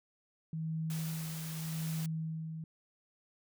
sine tone with tremolo, 160.1 Hz, D#3, 50 cents sharp, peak -33 dBFS, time 0.53-2.64 s, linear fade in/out 2 ms, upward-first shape sine, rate 0.84 Hz, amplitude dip 50%
white noise, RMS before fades -46 dBFS, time 0.9-2.06 s, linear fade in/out 2 ms
effects none

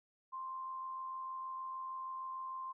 sine tone with amplitude modulation, 1048 Hz, C6, 2 cents sharp, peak -39 dBFS, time 0.32-2.73 s, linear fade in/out 20 ms, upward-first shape sine, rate 86.5 Hz, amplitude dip 30%, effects none

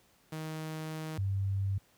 sawtooth / sine tone pair in turn, 157.3 / 97.74 Hz, D#3 / G2, +19 / -5 cents, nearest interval minor sixth, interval 824 cents, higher first, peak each -33 / -28 dBFS, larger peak second, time 0.32-1.18 / 1.18-1.78 s, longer first, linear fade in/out 5 ms, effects pink hiss -66 dBFS RMS until 1.97 s + high-pass 60 Hz 12 dB/octave

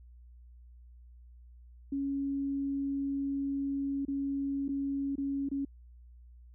sine tone with dropouts, 277.2 Hz, C#4, in tune, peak -30 dBFS, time 1.92-5.65 s, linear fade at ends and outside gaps 5 ms, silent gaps 4.052-4.081 / 4.682-4.689 / 5.156-5.18 / 5.489-5.514 s, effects added 60 Hz sine -51 dBFS peak until 6.54 s

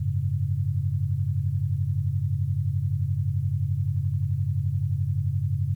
sine chord, F# suspended second, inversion none, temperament just, 92.5 / 104.06 / 138.75 Hz, F#2 / G#2 / C#3, 0 / +4 / +2 cents, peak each -27 dBFS, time 0-5.75 s, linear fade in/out 10 ms, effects 10-bit

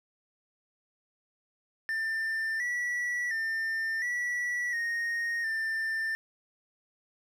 triangle tone with pitch steps, 1789 / 1946 / 1800 / 1947 / 1860 / 1788 Hz, A6 / B6 / A6 / B6 / A#6 / A6, +28 / -26 / +39 / -25 / -4 / +27 cents, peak -27 dBFS, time 1.89-6.15 s, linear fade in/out 0 ms, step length 710 ms, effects none

